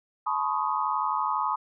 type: tone cluster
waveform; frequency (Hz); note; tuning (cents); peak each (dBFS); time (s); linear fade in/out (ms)
sine; 861 / 999 / 1091 / 1249; A5 / B5 / C#6 / D#6; -38 / +20 / -28 / +6; -30; 0.26-1.56; 10
effects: none

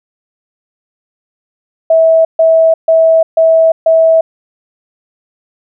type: tone bursts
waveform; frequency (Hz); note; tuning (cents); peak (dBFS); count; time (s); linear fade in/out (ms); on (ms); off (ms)
sine; 650; E5; -24; -4; 5; 1.9-4.21; 5; 350; 140
effects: none

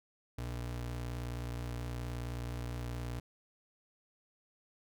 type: ring-modulated tone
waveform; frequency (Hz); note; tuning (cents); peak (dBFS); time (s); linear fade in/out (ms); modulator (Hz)
square; 90.7; F#2; -34; -35; 0.38-3.2; 5; 29.5
effects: none

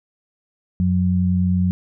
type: tone pair together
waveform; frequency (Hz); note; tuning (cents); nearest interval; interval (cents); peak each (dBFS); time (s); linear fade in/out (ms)
sine; 91 / 182; F#2 / F#3; -28 / -28; octave; 1200; -19 / -17; 0.8-1.71; 0
effects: none

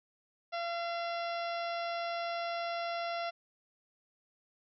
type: harmonic tone with a mistuned harmonic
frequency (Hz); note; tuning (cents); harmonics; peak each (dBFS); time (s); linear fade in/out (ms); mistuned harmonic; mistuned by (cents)
683; F5; -39; 1 / 2 / 3 / 4 / 5 / 6 / 7 / 8; -35 / -41 / -45 / -47 / -49 / -51 / -52 / -53; 0.52-3.31; 20; 7; +25
effects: none

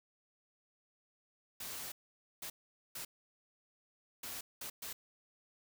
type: noise bursts at uneven times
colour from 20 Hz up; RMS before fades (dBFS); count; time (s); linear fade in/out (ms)
white; -44; 6; 1.6-1.92 / 2.42-2.5 / 2.95-3.05 / 4.23-4.41 / 4.61-4.7 / 4.82-4.93; 5
effects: none

